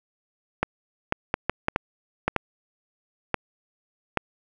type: clicks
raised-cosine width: 0.5 ms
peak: -6 dBFS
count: 10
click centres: 0.63 / 1.124 / 1.341 / 1.496 / 1.684 / 1.761 / 2.28 / 2.363 / 3.343 / 4.173 s
effects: none